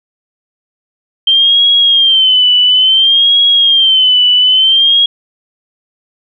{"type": "tone with vibrato", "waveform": "sine", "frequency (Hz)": 3136, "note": "G7", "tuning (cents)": 0, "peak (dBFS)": -5, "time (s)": [1.27, 5.06], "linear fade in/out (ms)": 5, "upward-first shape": "sine", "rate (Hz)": 0.58, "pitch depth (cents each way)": 93, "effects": []}